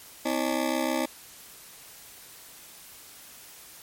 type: ring-modulated tone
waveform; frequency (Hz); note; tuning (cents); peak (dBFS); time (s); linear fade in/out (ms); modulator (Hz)
20% pulse; 288.2; D4; -33; -17; 0.25-1.06; 10; 33.4
effects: white hiss -48 dBFS RMS until 3.82 s + MP3 64 kbps